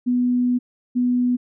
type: tone pair in turn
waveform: sine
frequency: 246.9 / 246.9 Hz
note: B3 / B3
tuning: 0 / 0 cents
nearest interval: unison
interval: 0 cents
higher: neither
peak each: -16 dBFS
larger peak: neither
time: 0.06-0.59 / 0.95-1.37 s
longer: first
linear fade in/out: 20 ms
effects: none